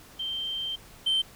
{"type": "tone pair in turn", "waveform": "sine", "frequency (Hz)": [3136, 3113], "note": ["G7", "G7"], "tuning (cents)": [0, -13], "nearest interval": "unison", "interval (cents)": 13, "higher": "first", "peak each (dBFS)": [-29, -20], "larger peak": "second", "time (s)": [[0.19, 0.76], [1.06, 1.22]], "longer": "first", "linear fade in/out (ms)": 10, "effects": ["tanh soft clip ceiling -20 dBFS", "pink hiss -51 dBFS RMS until 1.35 s"]}